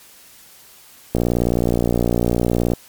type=click train; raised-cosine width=2 ms; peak=-4 dBFS; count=95; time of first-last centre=1.15-2.735 s; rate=59.3 Hz; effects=white hiss -46 dBFS RMS until 2.88 s + MP3 96 kbps